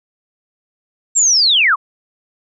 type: linear sweep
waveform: sine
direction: down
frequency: 7630 to 1009 Hz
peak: -9 dBFS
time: 1.15-1.76 s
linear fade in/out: 20 ms
effects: none